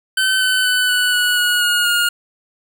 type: tone with pitch steps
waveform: 25% pulse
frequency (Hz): 1531 / 1515.2 / 1499.5 / 1484 / 1468.6 / 1453.4 / 1438.4 / 1423.5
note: G6 / F#6 / F#6 / F#6 / F#6 / F#6 / F#6 / F6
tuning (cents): -41 / +41 / +23 / +5 / -13 / -31 / -49 / +33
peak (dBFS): -10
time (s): 0.17-2.09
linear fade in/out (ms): 5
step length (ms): 240
effects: none